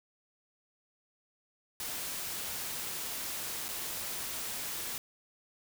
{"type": "noise with dropouts", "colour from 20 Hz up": "white", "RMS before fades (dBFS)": -38, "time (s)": [1.8, 4.98], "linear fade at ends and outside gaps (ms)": 2, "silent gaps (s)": [3.683, 3.687], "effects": []}